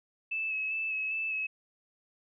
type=tone with vibrato; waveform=sine; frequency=2603 Hz; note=E7; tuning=22 cents flat; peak=-30 dBFS; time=0.31-1.47 s; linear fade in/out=10 ms; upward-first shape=square; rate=2.5 Hz; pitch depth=19 cents each way; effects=none